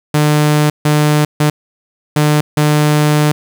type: tone bursts at uneven times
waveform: sawtooth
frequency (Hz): 150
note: D3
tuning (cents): +37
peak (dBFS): -5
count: 5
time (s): 0.14-0.7 / 0.85-1.25 / 1.4-1.5 / 2.16-2.41 / 2.57-3.32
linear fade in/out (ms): 5
effects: 7-bit